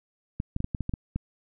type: clicks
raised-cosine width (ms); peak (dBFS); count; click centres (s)
5; -16; 9; 0.401 / 0.564 / 0.604 / 0.644 / 0.748 / 0.807 / 0.894 / 0.938 / 1.16
effects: none